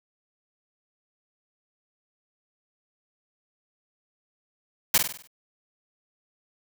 white noise with echo, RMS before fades -18 dBFS, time 4.94-4.98 s, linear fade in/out 5 ms, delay 49 ms, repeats 6, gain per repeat -6 dB, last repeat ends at 5.274 s, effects none

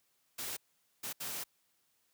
white noise bursts at uneven times, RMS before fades -40 dBFS, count 3, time 0.38-0.57 / 1.03-1.13 / 1.2-1.44 s, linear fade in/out 10 ms, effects white hiss -75 dBFS RMS until 2.13 s + high-pass 60 Hz 12 dB/octave

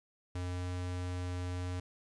square tone, 89.9 Hz, F#2, 49 cents flat, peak -36 dBFS, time 0.35-1.8 s, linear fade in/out 5 ms, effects resampled to 22050 Hz + 11-bit

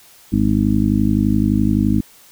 harmonic tone, 51.7 Hz, G#1, 7 cents flat, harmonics 1 / 2 / 3 / 4 / 5 / 6, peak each -23 / -20 / -27 / -17 / -19 / -21 dBFS, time 0.32-2.01 s, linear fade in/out 10 ms, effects white hiss -47 dBFS RMS until 2.31 s

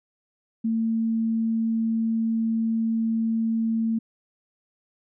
sine tone, 225.4 Hz, A3, 42 cents sharp, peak -21 dBFS, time 0.64-3.99 s, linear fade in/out 10 ms, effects none

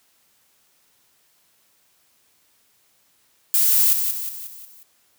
violet noise with echo, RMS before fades -17 dBFS, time 3.54-3.93 s, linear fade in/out 0 ms, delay 180 ms, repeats 5, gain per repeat -6 dB, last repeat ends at 4.83 s, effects white hiss -62 dBFS RMS until 5.18 s + high-pass 60 Hz 12 dB/octave

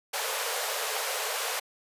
pink high-pass noise, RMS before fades -31 dBFS, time 0.13-1.6 s, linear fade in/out 10 ms, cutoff 430 Hz, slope 96 dB/octave, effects resampled to 32000 Hz

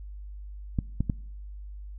clicks, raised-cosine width 5 ms, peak -13 dBFS, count 3, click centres 0.788 / 1.006 / 1.098 s, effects noise-tail reverb RT60 0.7 s tail -23 dB re dry + added 50 Hz sine -38 dBFS peak until 1.98 s

